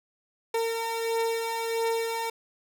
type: beating tone pair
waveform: 30% pulse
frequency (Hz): 455.3 / 456.8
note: A#4 / A#4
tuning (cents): -41 / -35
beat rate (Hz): 1.5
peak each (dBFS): -30 / -25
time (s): 0.54-2.3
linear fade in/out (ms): 5
effects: none